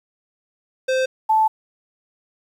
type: tone pair in turn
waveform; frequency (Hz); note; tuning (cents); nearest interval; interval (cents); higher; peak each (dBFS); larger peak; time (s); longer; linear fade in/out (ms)
square / sine; 520 / 874.5; C5 / A5; -11 / -11; major sixth; 900; second; -18 / -13; second; 0.88-1.06 / 1.29-1.48; second; 10
effects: low-pass 6000 Hz 12 dB/octave + 8-bit